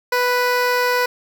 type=tone with notch filter; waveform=15% pulse; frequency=493.9 Hz; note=B4; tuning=in tune; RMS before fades=-18 dBFS; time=0.12-1.06 s; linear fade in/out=5 ms; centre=8700 Hz; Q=1.6; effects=none